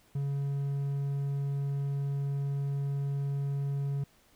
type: tone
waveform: triangle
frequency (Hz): 140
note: C#3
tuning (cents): +18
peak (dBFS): -27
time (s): 0.15-4.04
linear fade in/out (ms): 5
effects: pink hiss -64 dBFS RMS until 4.35 s